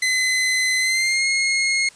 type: tone with pitch glide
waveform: sawtooth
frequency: 2034 to 2155 Hz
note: C7 to C#7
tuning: -50 to -49 cents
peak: -14 dBFS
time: 0.02-1.89 s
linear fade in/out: 5 ms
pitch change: +101 cents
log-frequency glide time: 0.79-1.27 s
effects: white hiss -48 dBFS RMS until 1.95 s + resampled to 22050 Hz